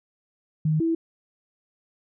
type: tone pair in turn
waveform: sine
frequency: 155.56 / 328.8 Hz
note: D#3 / E4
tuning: 0 / -4 cents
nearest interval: octave + minor second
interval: 1296 cents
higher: second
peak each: -19 / -20 dBFS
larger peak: first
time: 0.65-0.8 / 0.8-0.95 s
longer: neither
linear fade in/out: 5 ms
effects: none